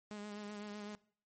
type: tone with vibrato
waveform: sawtooth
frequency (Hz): 207.7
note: G#3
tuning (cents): 0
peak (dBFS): -40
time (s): 0.11-0.95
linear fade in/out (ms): 0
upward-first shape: sine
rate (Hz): 7.9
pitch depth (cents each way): 26
effects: noise-tail reverb RT60 0.5 s tail -21 dB re dry + MP3 32 kbps